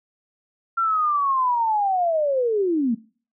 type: linear sweep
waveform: sine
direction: down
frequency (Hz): 1371 to 215.7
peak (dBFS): -18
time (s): 0.77-2.95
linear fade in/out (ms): 10
effects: noise-tail reverb RT60 0.4 s tail -20 dB re dry